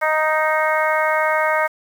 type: harmonic tone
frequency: 311.1 Hz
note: D#4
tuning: in tune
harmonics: 2 / 3 / 4 / 5 / 6 / 7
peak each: -20 / -22 / -23 / -24 / -25 / -25 dBFS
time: 0.01-1.68 s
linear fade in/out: 20 ms
effects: 7-bit